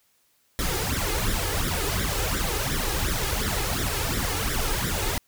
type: noise with flanger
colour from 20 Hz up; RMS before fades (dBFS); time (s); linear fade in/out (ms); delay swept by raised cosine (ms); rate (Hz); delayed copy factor
pink; -26; 0.59-5.18; 0; 0.54 to 2.44; 2.8; +0.8
effects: white hiss -66 dBFS RMS until 5.27 s